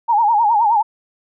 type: tone with vibrato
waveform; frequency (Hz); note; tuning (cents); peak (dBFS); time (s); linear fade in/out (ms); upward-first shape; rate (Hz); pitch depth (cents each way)
sine; 879; A5; -2; -11; 0.08-0.83; 20; sine; 9.6; 130
effects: none